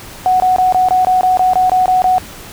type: tone bursts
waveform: sine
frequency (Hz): 740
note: F#5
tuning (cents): 0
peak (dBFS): -8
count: 12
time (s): 0.26-2.182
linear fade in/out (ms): 0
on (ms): 140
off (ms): 22
effects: pink hiss -33 dBFS RMS until 2.52 s